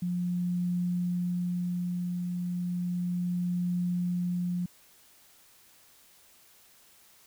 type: tone with tremolo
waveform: sine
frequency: 177.4 Hz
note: F3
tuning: 27 cents sharp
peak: -26 dBFS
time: 0.02-4.66 s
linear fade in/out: 5 ms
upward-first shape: triangle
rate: 0.33 Hz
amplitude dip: 35%
effects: white hiss -59 dBFS RMS until 7.26 s